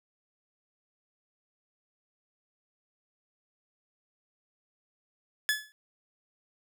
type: tone with exponential decay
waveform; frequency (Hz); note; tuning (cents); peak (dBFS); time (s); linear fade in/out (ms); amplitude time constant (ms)
sawtooth; 1714; A6; -46; -18; 5.49-5.72; 0; 49
effects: none